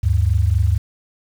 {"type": "tone pair together", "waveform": "sine", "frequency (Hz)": [75.6, 99.8], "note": ["D#2", "G2"], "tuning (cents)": [-49, 32], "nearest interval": "perfect fourth", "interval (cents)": 481, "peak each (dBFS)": -16, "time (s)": [0.03, 0.78], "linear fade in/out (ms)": 10, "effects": ["7-bit"]}